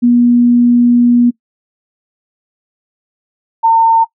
sine tone pair in turn, 241.1 / 907.4 Hz, B3 / A#5, -41 / -47 cents, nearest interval octave + major seventh, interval 2294 cents, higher second, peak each -5 dBFS, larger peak neither, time 0.02-1.31 / 3.63-4.05 s, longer first, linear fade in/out 20 ms, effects noise-tail reverb RT60 0.1 s tail -21 dB re dry

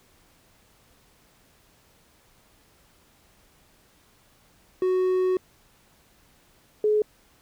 triangle / sine tone pair in turn, 370 / 424.5 Hz, F#4 / G#4, 0 / +38 cents, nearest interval major second, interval 238 cents, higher second, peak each -18 / -18 dBFS, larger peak neither, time 4.82-5.37 / 6.84-7.02 s, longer first, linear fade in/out 2 ms, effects pink hiss -60 dBFS RMS until 7.41 s

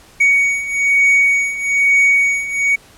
triangle beating tone pair, 2240 / 2241.1 Hz, C#7 / C#7, +18 / +18 cents, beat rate 1.1 Hz, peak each -15 / -11 dBFS, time 0.2-2.76 s, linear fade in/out 10 ms, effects pink hiss -45 dBFS RMS until 2.97 s + low-pass 12000 Hz 12 dB/octave

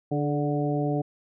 harmonic tone with a mistuned harmonic, 146.83 Hz, D3, in tune, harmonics 1 / 2 / 3 / 4 / 5, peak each -27 / -28 / -31 / -33 / -33 dBFS, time 0.11-1.02 s, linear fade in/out 10 ms, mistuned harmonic 3, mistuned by -38 cents, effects none

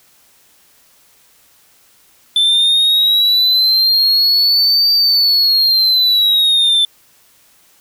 triangle linear two-way sweep, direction up then down, 3520 to 4646 to 3520 Hz, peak -8 dBFS, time 2.36-6.85 s, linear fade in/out 2 ms, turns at 4.93 s, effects white hiss -51 dBFS RMS until 7.8 s

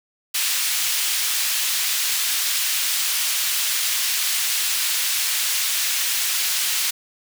pink high-pass noise, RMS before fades -22 dBFS, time 0.34-6.91 s, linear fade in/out 10 ms, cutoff 2700 Hz, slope 12 dB/octave, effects none

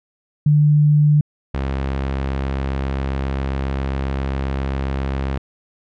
sine / sawtooth tone pair in turn, 148.8 / 67.44 Hz, D3 / C#2, +23 / -47 cents, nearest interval octave + major second, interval 1370 cents, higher first, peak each -10 / -16 dBFS, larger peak first, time 0.46-1.21 / 1.54-5.38 s, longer second, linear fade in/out 5 ms, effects low-pass 3000 Hz 12 dB/octave

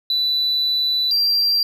sine tone pair in turn, 3976 / 4728 Hz, B7 / D8, +11 / +11 cents, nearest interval minor third, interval 300 cents, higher second, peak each -15 / -12 dBFS, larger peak second, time 0.1-1.11 / 1.11-1.63 s, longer first, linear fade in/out 2 ms, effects tanh soft clip ceiling -14 dBFS

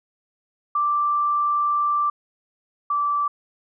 sine tone pair in turn, 1174.7 / 1163.2 Hz, D6 / D6, 0 / -17 cents, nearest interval unison, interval 17 cents, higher first, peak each -18 / -19 dBFS, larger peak first, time 0.75-2.1 / 2.9-3.28 s, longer first, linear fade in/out 5 ms, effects none

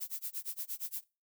violet noise with tremolo, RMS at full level -37 dBFS, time 0-1.04 s, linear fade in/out 20 ms, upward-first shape sine, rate 8.6 Hz, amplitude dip 100%, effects noise-tail reverb RT60 0.3 s tail -23 dB re dry

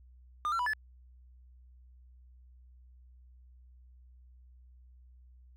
triangle tone with pitch steps, 1212 / 1356 / 984 / 1731 Hz, D#6 / E6 / B5 / A6, -46 / +49 / -7 / -29 cents, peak -27 dBFS, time 0.45-0.734 s, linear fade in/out 0 ms, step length 71 ms, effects added 62 Hz sine -54 dBFS peak until 5.56 s

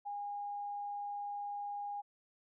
sine tone, 816 Hz, G#5, 31 cents flat, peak -38 dBFS, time 0.05-2.02 s, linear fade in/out 20 ms, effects none

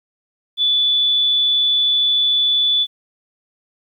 sine tone, 3467 Hz, A7, 26 cents flat, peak -13 dBFS, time 0.57-2.87 s, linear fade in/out 50 ms, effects 9-bit

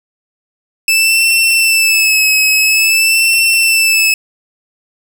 sawtooth tone with vibrato, 2627 Hz, E7, 7 cents flat, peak -5 dBFS, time 0.88-4.14 s, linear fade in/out 2 ms, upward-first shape sine, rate 0.49 Hz, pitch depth 45 cents each way, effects none

